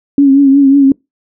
sine tone with vibrato, 276.2 Hz, C#4, 6 cents flat, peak -3 dBFS, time 0.18-0.92 s, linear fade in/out 2 ms, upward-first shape triangle, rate 5.5 Hz, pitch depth 58 cents each way, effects noise-tail reverb RT60 0.2 s tail -26 dB re dry

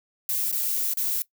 violet noise with dropouts, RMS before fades -26 dBFS, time 0.29-1.22 s, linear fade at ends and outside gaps 1 ms, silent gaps 0.516-0.526 / 0.936-0.971 s, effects noise-tail reverb RT60 0.1 s tail -19 dB re dry

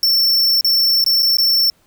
square tone with dropouts, 5410 Hz, E8, 44 cents sharp, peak -12 dBFS, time 0.03-1.7 s, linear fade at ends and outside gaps 1 ms, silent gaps 0.61-0.646 / 1.041-1.063 / 1.224-1.229 / 1.37-1.384 s, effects pink hiss -57 dBFS RMS until 1.86 s

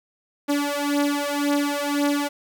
sawtooth beating tone pair, 286.9 / 288.8 Hz, D4 / D4, -40 / -29 cents, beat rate 1.9 Hz, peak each -20 dBFS, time 0.48-2.29 s, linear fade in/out 20 ms, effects 9-bit

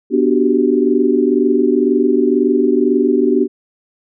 sine chord, G major seventh, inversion first, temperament equal, 246.9 / 293.7 / 370 / 392 Hz, B3 / D4 / F#4 / G4, 0 / 0 / 0 / 0 cents, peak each -16 dBFS, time 0.1-3.48 s, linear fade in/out 50 ms, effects none

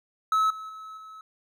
triangle tone with level steps, 1294 Hz, E6, 32 cents flat, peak -18 / -34 / -37 / -40 dBFS, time 0.32-1.21 s, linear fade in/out 2 ms, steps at 0.5 / 0.69 / 0.97 s, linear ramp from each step 5 ms, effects none

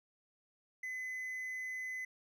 triangle tone, 2025 Hz, B6, 43 cents sharp, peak -37 dBFS, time 0.83-2.05 s, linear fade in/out 5 ms, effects none

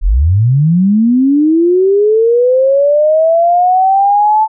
sine linear sweep, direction up, 33.45 to 880 Hz, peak -6 dBFS, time 0.01-4.48 s, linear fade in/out 50 ms, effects none

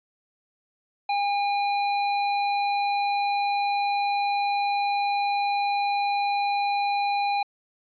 square tone, 810 Hz, G#5, 43 cents flat, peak -23 dBFS, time 1.09-7.43 s, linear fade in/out 5 ms, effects resampled to 11025 Hz

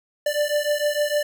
square beating tone pair, 587.3 / 593.9 Hz, D5 / D5, 0 / +19 cents, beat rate 6.6 Hz, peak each -24 / -24 dBFS, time 0.26-1.23 s, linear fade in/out 5 ms, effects none

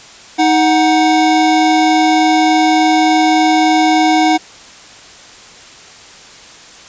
square tone pair together, 313.8 / 740 Hz, D#4 / F#5, +15 / 0 cents, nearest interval octave + minor third, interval 1485 cents, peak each -12 dBFS, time 0.38-4.38 s, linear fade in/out 20 ms, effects white hiss -37 dBFS RMS until 6.88 s + resampled to 16000 Hz

